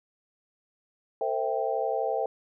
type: chord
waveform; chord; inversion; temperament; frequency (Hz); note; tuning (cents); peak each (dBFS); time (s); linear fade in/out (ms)
sine; A minor seventh; none; equal with one note detuned; 451.6 / 523.3 / 659.3 / 784; A4 / C5 / E5 / G5; +45 / 0 / 0 / 0; -31; 1.21-2.26; 2
effects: none